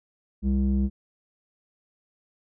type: tone with low-pass filter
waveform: square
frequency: 66.5 Hz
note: C2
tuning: 29 cents sharp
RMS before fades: -23 dBFS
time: 0.42-0.9 s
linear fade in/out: 50 ms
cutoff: 240 Hz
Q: 6.7
effects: none